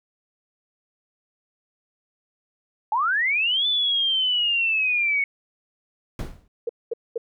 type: linear two-way sweep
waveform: sine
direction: up then down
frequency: 820 to 3520 to 2202 Hz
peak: -19 dBFS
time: 2.92-5.24 s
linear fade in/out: 2 ms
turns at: 3.67 s
type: noise with exponential decay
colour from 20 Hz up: brown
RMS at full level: -24 dBFS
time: 6.19-6.48 s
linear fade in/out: 2 ms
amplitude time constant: 63 ms
type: tone bursts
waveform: sine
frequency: 466.2 Hz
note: A#4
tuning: in tune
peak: -22 dBFS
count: 3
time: 6.67-7.179 s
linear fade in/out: 5 ms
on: 23 ms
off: 220 ms
effects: none